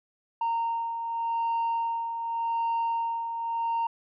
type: beating tone pair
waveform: sine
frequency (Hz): 922 / 922.86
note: A#5 / A#5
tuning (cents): -19 / -18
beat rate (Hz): 0.86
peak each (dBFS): -33 / -25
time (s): 0.41-3.87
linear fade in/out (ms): 5
effects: tanh soft clip ceiling -23 dBFS